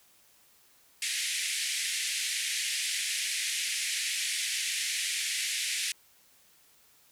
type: band-pass noise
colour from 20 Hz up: pink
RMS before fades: -32 dBFS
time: 1.02-5.92 s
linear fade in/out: 2 ms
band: 1900 to 11000 Hz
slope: 48 dB/octave
effects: white hiss -62 dBFS RMS until 7.11 s